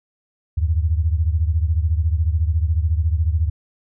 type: beating tone pair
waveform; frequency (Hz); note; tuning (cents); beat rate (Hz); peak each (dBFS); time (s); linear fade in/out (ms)
sine; 77 / 91; D#2 / F#2; -17 / -28; 14; -17 / -21; 0.57-3.5; 10
effects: none